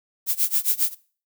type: noise with tremolo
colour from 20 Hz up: violet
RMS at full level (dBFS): -19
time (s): 0.26-0.95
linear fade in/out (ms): 50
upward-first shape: sine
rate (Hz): 7.4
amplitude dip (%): 95
effects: noise-tail reverb RT60 0.4 s tail -20 dB re dry